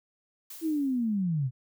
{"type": "noise with exponential decay", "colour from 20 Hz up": "blue", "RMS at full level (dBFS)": -41, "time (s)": [0.5, 1.24], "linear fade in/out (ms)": 5, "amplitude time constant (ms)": 160}
{"type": "linear sweep", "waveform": "sine", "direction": "down", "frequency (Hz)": [331.4, 120], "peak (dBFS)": -25, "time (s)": [0.61, 1.51], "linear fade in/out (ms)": 50}
{"effects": []}